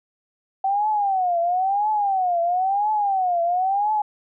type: tone with vibrato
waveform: sine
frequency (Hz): 764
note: G5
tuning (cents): -45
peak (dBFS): -18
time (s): 0.64-4.02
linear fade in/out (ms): 5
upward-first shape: triangle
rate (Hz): 0.99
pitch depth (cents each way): 220
effects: none